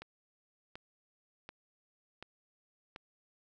click train, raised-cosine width 0.3 ms, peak -29 dBFS, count 5, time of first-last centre 0.02-2.961 s, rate 1.36 Hz, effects none

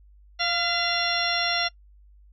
harmonic tone with a mistuned harmonic, 694 Hz, F5, 11 cents flat, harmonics 1 / 2 / 3 / 4 / 5 / 6 / 8, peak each -30 / -30 / -30 / -30 / -30 / -30 / -30 dBFS, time 0.39-1.69 s, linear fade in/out 20 ms, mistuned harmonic 3, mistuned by -47 cents, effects noise-tail reverb RT60 0.1 s tail -24 dB re dry + added 50 Hz sine -50 dBFS peak until 2.32 s

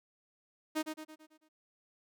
sawtooth tone with echo, 311.1 Hz, D#4, in tune, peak -27 dBFS, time 0.75-0.83 s, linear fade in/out 20 ms, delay 110 ms, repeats 6, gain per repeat -6 dB, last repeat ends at 1.49 s, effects none

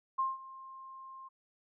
sine tone with ADSR envelope, 1060 Hz, C6, 22 cents sharp, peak -27 dBFS, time 0.18-1.29 s, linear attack 14 ms, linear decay 180 ms, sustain -19 dB, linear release 18 ms, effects none

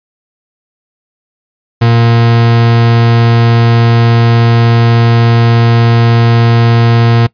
40% pulse tone, 116.54 Hz, A#2, in tune, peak -4 dBFS, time 1.81-7.27 s, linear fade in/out 10 ms, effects noise-tail reverb RT60 0.1 s tail -21 dB re dry + resampled to 11025 Hz

